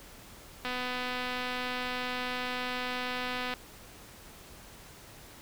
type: click train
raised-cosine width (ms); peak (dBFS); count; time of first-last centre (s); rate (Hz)
0.3; -19; 723; 0.65-3.538; 250
effects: pink hiss -51 dBFS RMS until 5.41 s